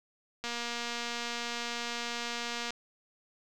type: click train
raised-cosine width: 0.2 ms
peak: -19 dBFS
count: 538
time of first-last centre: 0.44-2.706 s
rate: 237 Hz
effects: none